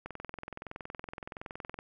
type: click train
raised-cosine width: 0.5 ms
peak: -25 dBFS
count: 38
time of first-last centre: 0.06-1.789 s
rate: 21.4 Hz
effects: none